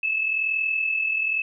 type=tone pair together; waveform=sine; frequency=2606 / 2647 Hz; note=E7 / E7; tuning=-20 / +7 cents; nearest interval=unison; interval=27 cents; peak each=-22 / -30 dBFS; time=0.03-1.42 s; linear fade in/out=5 ms; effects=none